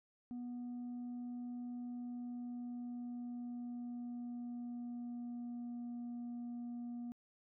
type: tone with pitch glide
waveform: sine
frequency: 243.8 to 239.8 Hz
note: B3 to A#3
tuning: -22 to +49 cents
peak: -39 dBFS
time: 0.31-7.12 s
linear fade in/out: 0 ms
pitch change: -29 cents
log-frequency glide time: 1.71-5.94 s
effects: tanh soft clip ceiling -41 dBFS